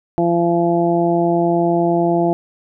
harmonic tone, 170.9 Hz, F3, 37 cents flat, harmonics 1 / 2 / 3 / 4 / 5, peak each -20 / -16 / -26 / -18 / -26 dBFS, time 0.18-2.33 s, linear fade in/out 0 ms, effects none

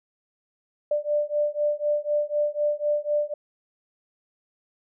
sine beating tone pair, 590 / 594 Hz, D5 / D5, +8 / +20 cents, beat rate 4 Hz, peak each -25 dBFS, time 0.91-3.34 s, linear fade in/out 5 ms, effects none

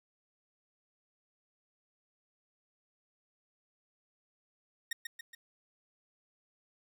sawtooth tone with echo, 1855 Hz, A#6, 9 cents flat, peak -29 dBFS, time 4.91-4.93 s, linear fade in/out 5 ms, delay 140 ms, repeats 3, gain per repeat -5 dB, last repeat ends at 5.35 s, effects 11-bit

